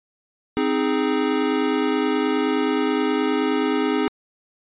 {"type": "chord", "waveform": "square", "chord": "Ab major", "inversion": "first", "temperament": "equal", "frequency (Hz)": [261.6, 311.1, 415.3], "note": ["C4", "Eb4", "Ab4"], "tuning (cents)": [0, 0, 0], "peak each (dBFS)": -24, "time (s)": [0.57, 4.08], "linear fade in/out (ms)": 0, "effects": ["resampled to 8000 Hz"]}